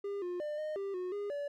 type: tone with pitch steps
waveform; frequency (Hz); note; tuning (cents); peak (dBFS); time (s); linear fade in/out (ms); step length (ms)
triangle; 402.1 / 355.5 / 598 / 614 / 395 / 363.7 / 408.4 / 575; G4 / F4 / D5 / D#5 / G4 / F#4 / G#4 / D5; +44 / +31 / +31 / -23 / +13 / -30 / -29 / -37; -33; 0.04-1.48; 5; 180
effects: none